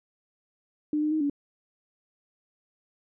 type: tone with pitch steps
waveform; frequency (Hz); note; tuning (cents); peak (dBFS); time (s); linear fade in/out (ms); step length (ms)
sine; 300.6 / 303.8 / 312.3 / 286.1; D4 / D#4 / D#4 / D4; +40 / -41 / +7 / -45; -23; 0.93-1.298; 2; 92
effects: none